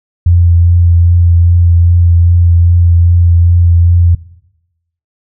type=tone with vibrato; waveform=sine; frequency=86.1 Hz; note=F2; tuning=24 cents flat; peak=-3 dBFS; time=0.26-4.15 s; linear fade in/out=5 ms; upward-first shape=triangle; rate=2.5 Hz; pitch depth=20 cents each way; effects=noise-tail reverb RT60 0.9 s tail -19 dB re dry